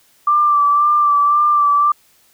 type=tone with vibrato; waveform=sine; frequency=1174.7 Hz; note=D6; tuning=in tune; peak=-10 dBFS; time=0.27-1.92 s; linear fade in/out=5 ms; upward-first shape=sine; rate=1.9 Hz; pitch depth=29 cents each way; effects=white hiss -54 dBFS RMS until 2.33 s